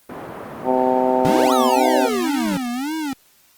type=band-pass noise; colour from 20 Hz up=pink; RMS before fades=-33 dBFS; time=0.09-1.48 s; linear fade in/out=5 ms; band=220 to 1200 Hz; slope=12 dB/octave
type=harmonic tone; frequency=128.2 Hz; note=C3; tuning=35 cents flat; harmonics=2 / 3 / 4 / 5 / 6 / 7; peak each=-22 / -22 / -22 / -22 / -22 / -22 dBFS; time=0.64-2.1 s; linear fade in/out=50 ms
type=tone with vibrato; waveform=square; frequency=276.3 Hz; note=C#4; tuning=6 cents flat; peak=-23 dBFS; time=1.25-3.13 s; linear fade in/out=0 ms; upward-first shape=sine; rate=1.9 Hz; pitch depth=250 cents each way
type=exponential two-way sweep; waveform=square; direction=up then down; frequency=133.9 to 1352 to 176 Hz; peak=-21 dBFS; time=1.25-2.57 s; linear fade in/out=0 ms; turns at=1.53 s
effects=white hiss -55 dBFS RMS until 3.57 s + Opus 24 kbps